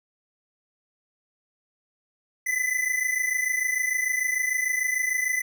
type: tone pair together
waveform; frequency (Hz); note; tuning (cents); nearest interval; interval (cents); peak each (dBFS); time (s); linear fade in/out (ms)
square; 1995.3 / 2022; B6 / B6; +17 / +40; unison; 23; -27 / -27; 2.46-5.42; 10
effects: none